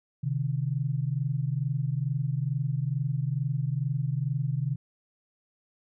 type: tone pair together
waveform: sine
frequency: 129.43 / 151.7 Hz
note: C3 / D#3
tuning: -18 / -44 cents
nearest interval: minor third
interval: 274 cents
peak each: -28 / -29 dBFS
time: 0.23-4.76 s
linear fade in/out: 10 ms
effects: none

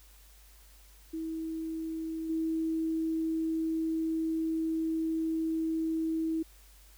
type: tone with level steps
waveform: sine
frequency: 322.4 Hz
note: E4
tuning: 38 cents flat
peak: -33 / -28 dBFS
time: 1.13-6.43 s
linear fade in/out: 10 ms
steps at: 2.29 s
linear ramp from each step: 10 ms
effects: added 50 Hz sine -55 dBFS peak until 6.97 s + white hiss -60 dBFS RMS until 6.97 s

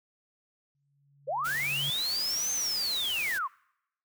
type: tone with exponential growth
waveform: sine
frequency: 141.1 Hz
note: C#3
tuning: 31 cents sharp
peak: -34 dBFS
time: 0.75-1.9 s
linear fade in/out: 0 ms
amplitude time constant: 250 ms
type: linear two-way sweep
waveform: sine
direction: up then down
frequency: 466.2 to 6350 to 974 Hz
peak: -28 dBFS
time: 1.27-3.48 s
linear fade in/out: 20 ms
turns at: 2.52 s
type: noise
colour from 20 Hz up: white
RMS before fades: -39 dBFS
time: 1.44-3.39 s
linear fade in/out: 20 ms
effects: noise-tail reverb RT60 0.8 s tail -26 dB re dry

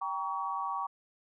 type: chord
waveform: sine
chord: G diminished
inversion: none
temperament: just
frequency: 784 / 940.8 / 1128.9 Hz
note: G5 / Bb5 / Db6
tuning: 0 / +16 / +31 cents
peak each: -38 / -37 / -34 dBFS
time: 0.01-0.87 s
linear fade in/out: 10 ms
effects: none

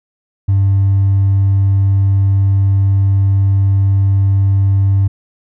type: tone with hard clipping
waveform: triangle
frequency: 98 Hz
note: G2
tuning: in tune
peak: -8 dBFS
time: 0.48-5.08 s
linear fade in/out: 10 ms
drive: 2 dB
effects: none

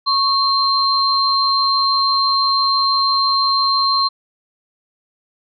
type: tone pair together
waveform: sine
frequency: 1100 / 4153 Hz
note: C#6 / C8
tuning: -14 / -14 cents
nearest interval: octave + major seventh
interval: 2300 cents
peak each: -16 dBFS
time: 0.06-4.09 s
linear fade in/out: 20 ms
effects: none

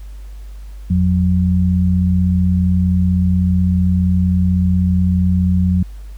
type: tone pair together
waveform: sine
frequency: 85.7 / 182.17 Hz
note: F2 / F#3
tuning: -32 / -27 cents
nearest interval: octave + minor second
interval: 1305 cents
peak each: -14 dBFS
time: 0.9-5.83 s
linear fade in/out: 5 ms
effects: added 50 Hz sine -29 dBFS peak until 6.17 s + pink hiss -51 dBFS RMS until 6.17 s

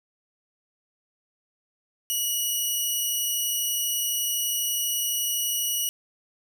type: tone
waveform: 10% pulse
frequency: 2917 Hz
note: F#7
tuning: 25 cents flat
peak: -16 dBFS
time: 2.1-5.89 s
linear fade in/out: 0 ms
effects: none

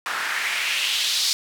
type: noise with band-pass filter sweep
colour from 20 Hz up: white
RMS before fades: -24 dBFS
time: 0.06-1.33 s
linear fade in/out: 0 ms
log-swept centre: 1300 to 4700 Hz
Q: 2.4
effects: none

